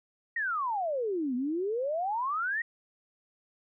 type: exponential two-way sweep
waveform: sine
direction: down then up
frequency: 1914 to 240 to 1914 Hz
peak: -28 dBFS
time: 0.36-2.62 s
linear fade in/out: 5 ms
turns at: 1.35 s
effects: none